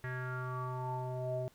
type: tone with low-pass filter sweep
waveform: square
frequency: 127.2 Hz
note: C3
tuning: 48 cents flat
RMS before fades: -38 dBFS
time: 0.04-1.48 s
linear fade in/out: 0 ms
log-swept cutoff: 1800 to 570 Hz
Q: 7.9
effects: pink hiss -66 dBFS RMS until 1.54 s